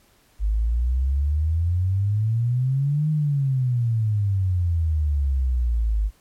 sine exponential two-way sweep, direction up then down, 50.3 to 155.56 to 50.3 Hz, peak -18 dBFS, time 0.39-6.11 s, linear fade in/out 50 ms, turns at 3.1 s, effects pink hiss -59 dBFS RMS until 6.2 s + MP3 64 kbps

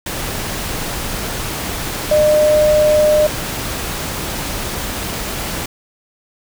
sine tone in noise, 606 Hz, D#5, 46 cents flat, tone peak -9 dBFS, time 2.11-3.27 s, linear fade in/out 5 ms, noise pink, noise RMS -23 dBFS, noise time 0.06-5.66 s, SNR +11 dB, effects none

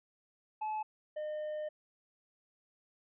triangle tone pair in turn, 861 / 608.8 Hz, A5 / D#5, -38 / -38 cents, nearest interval tritone, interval 600 cents, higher first, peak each -32 / -34 dBFS, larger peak first, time 0.61-0.83 / 1.16-1.69 s, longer second, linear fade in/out 10 ms, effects resampled to 8000 Hz

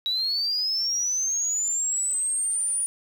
sine linear sweep, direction up, 3851 to 9580 Hz, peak -22 dBFS, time 0.06-2.86 s, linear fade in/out 0 ms, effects tanh soft clip ceiling -18 dBFS + 8-bit

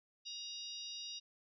harmonic tone with a mistuned harmonic, 943 Hz, A#5, 20 cents sharp, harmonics 3 / 4 / 5 / 6, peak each -51 / -47 / -49 / -51 dBFS, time 0.25-1.2 s, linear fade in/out 20 ms, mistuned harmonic 5, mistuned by +39 cents, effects none

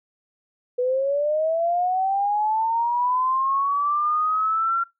sine linear sweep, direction up, 489.2 to 1375 Hz, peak -19 dBFS, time 0.78-4.84 s, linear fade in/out 10 ms, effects noise-tail reverb RT60 0.2 s tail -23 dB re dry

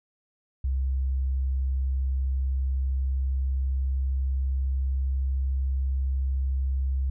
sine tone with pitch glide, 66 to 66.5 Hz, C2 to C2, +16 to +29 cents, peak -23 dBFS, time 0.64-7.1 s, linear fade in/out 5 ms, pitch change +13 cents, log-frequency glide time 1.45-5.49 s, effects none

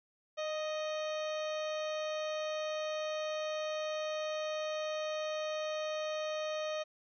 harmonic tone with a mistuned harmonic, 622.3 Hz, D#5, in tune, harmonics 1 / 2 / 3 / 4 / 5 / 6 / 7 / 9 / 10, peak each -35 / -44 / -49 / -48 / -49 / -50 / -55 / -55 / -58 dBFS, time 0.37-6.84 s, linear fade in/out 20 ms, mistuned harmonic 1, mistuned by -19 cents, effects none

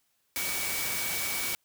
sine tone in noise, 2268 Hz, C#7, 39 cents sharp, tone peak -36 dBFS, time 0.36-1.55 s, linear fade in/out 0 ms, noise white, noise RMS -32 dBFS, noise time 0.36-1.55 s, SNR -7 dB, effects white hiss -73 dBFS RMS until 1.64 s

